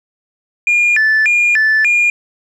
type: tone with vibrato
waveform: sine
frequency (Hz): 2058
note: C7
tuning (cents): -29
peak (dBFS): -7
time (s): 0.67-2.1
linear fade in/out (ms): 2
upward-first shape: square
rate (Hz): 1.7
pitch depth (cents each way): 280
effects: tanh soft clip ceiling -7 dBFS + 8-bit